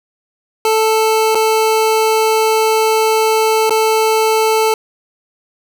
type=tone with dropouts; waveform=25% pulse; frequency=440 Hz; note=A4; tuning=in tune; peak=-7 dBFS; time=0.65-4.74 s; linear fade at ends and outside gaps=2 ms; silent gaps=1.348-1.353 / 3.696-3.706 s; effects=none